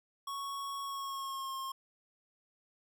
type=tone with pitch glide; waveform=square; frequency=1108.7 to 1070.9 Hz; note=C#6 to C6; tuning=0 to +40 cents; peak=-38 dBFS; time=0.27-1.72 s; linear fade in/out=5 ms; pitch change=-60 cents; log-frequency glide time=0.82-1.55 s; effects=none